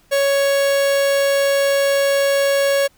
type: tone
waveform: 45% pulse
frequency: 556 Hz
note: C#5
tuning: 5 cents sharp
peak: -14 dBFS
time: 0.11-2.88 s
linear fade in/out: 20 ms
effects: pink hiss -56 dBFS RMS until 2.97 s